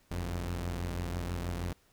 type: tone pair together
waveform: sawtooth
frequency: 46.73 / 87.31 Hz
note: F#1 / F2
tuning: +18 / 0 cents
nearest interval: major seventh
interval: 1082 cents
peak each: -34 / -31 dBFS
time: 0.11-1.73 s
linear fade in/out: 0 ms
effects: pink hiss -67 dBFS RMS until 1.92 s